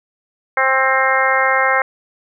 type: harmonic tone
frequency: 264.6 Hz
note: C4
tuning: 20 cents sharp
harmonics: 2 / 3 / 4 / 5 / 6 / 7 / 8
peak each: -20 / -20 / -20 / -20 / -20 / -20 / -20 dBFS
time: 0.57-1.82 s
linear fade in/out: 2 ms
effects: none